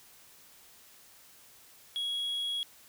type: tone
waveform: sine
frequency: 3322 Hz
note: G#7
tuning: in tune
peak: -28 dBFS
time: 1.96-2.63 s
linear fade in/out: 0 ms
effects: tanh soft clip ceiling -30 dBFS + white hiss -57 dBFS RMS until 2.88 s